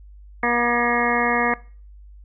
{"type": "harmonic tone with a mistuned harmonic", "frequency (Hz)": 239.6, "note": "A#3", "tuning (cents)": 48, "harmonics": [1, 2, 3, 4, 5, 7, 8, 9], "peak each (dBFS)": [-26, -26, -26, -26, -26, -26, -26, -26], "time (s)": [0.43, 1.54], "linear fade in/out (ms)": 2, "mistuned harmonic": 8, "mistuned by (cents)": -22, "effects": ["noise-tail reverb RT60 0.4 s tail -21 dB re dry", "added 50 Hz sine -41 dBFS peak until 2.24 s"]}